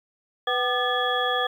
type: tone cluster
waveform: sine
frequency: 497.3 / 758 / 1205 / 1726 / 3345 Hz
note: B4 / F#5 / D6 / A6 / G#7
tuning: +12 / +42 / +44 / -34 / +12 cents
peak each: -28 dBFS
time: 0.47-1.47 s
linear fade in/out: 5 ms
effects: 9-bit